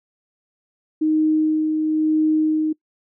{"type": "tone with tremolo", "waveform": "sine", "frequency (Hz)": 311.1, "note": "D#4", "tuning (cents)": 0, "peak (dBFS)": -14, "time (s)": [1.01, 2.73], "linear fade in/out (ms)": 10, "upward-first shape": "sine", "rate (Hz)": 1, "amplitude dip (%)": 35, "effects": ["noise-tail reverb RT60 0.1 s tail -23 dB re dry"]}